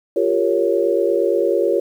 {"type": "chord", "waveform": "sine", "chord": "G half-diminished seventh", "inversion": "third", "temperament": "equal with one note detuned", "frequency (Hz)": [349.2, 397.2, 466.2, 554.4], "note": ["F4", "G4", "Bb4", "Db5"], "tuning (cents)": [0, 23, 0, 0], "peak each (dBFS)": -20, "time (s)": [0.16, 1.8], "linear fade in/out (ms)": 5, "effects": ["8-bit"]}